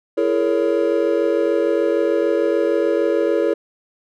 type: chord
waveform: triangle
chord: A# half-diminished seventh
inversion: second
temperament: just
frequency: 335.6 / 419.5 / 466.2 / 559.4 Hz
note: E4 / G#4 / A#4 / C#5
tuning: +31 / +17 / 0 / +16 cents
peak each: -19 dBFS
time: 0.17-3.54 s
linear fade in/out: 10 ms
effects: none